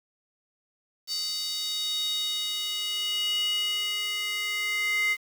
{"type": "tone with high-pass filter sweep", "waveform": "square", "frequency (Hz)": 416.7, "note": "G#4", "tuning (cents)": 6, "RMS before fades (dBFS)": -29, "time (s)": [1.07, 5.17], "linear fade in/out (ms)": 50, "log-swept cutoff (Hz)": [4500, 2100], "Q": 7, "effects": ["8-bit"]}